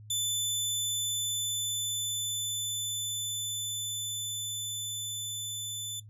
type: tone with level ramp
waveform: 20% pulse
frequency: 3515 Hz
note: A7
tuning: 2 cents flat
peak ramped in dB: -22 to -29 dBFS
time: 0.1-6 s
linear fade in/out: 5 ms
effects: noise-tail reverb RT60 0.1 s tail -17 dB re dry + added 106 Hz sine -47 dBFS peak until 6.09 s